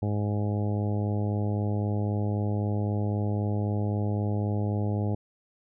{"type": "harmonic tone", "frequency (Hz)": 103.83, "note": "G#2", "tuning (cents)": 0, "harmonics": [1, 2, 3, 4, 5, 6, 7, 8], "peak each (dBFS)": [-26, -32, -36, -38, -40, -42, -43, -44], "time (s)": [0.02, 5.15], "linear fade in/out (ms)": 5, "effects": []}